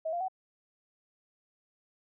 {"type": "tone with pitch steps", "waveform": "sine", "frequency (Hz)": [640, 693.9, 752.4], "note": ["D#5", "F5", "F#5"], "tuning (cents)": [49, -11, 29], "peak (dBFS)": -30, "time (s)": [0.05, 0.284], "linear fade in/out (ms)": 10, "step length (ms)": 78, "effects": []}